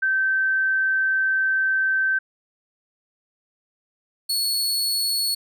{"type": "tone pair in turn", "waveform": ["sine", "sawtooth"], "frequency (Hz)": [1549, 4389], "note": ["G6", "C#8"], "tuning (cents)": [-21, -18], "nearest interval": "octave + tritone", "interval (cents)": 1803, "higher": "second", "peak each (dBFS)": -18, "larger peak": "neither", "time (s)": [[0.02, 2.19], [4.29, 5.35]], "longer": "first", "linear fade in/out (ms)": 10, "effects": []}